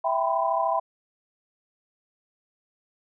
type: chord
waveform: sine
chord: C major seventh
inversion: first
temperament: equal with one note detuned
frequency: 659.3 / 784 / 987.8 / 1021.4 Hz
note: E5 / G5 / B5 / C6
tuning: 0 / 0 / 0 / -42 cents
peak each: -26 / -27 / -27 / -30 dBFS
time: 0.04-0.8 s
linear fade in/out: 10 ms
effects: none